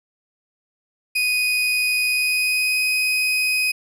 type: tone with pitch glide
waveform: 35% pulse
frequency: 2489 to 2509 Hz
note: D#7 to D#7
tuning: 0 to +14 cents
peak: -16 dBFS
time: 1.15-3.72 s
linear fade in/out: 10 ms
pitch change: +14 cents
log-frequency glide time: 2.04-2.83 s
effects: none